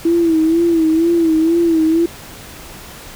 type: tone with vibrato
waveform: sine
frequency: 328.8 Hz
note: E4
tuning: 4 cents flat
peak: -10 dBFS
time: 0.05-2.06 s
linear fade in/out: 5 ms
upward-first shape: sine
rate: 2.1 Hz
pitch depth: 67 cents each way
effects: pink hiss -35 dBFS RMS until 3.15 s